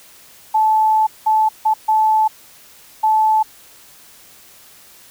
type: tone bursts at uneven times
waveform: sine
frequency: 870 Hz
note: A5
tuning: 20 cents flat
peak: -11 dBFS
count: 5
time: 0.54-1.07 / 1.26-1.49 / 1.65-1.74 / 1.88-2.28 / 3.03-3.43 s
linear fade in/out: 10 ms
effects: white hiss -45 dBFS RMS until 5.1 s